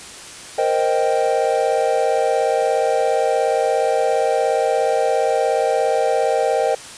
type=chord; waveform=triangle; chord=C minor seventh; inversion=third; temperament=equal; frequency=466.2 / 523.3 / 622.3 / 784 Hz; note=Bb4 / C5 / Eb5 / G5; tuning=0 / 0 / 0 / 0 cents; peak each=-19 dBFS; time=0.58-6.75 s; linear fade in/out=5 ms; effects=white hiss -36 dBFS RMS until 6.97 s + resampled to 22050 Hz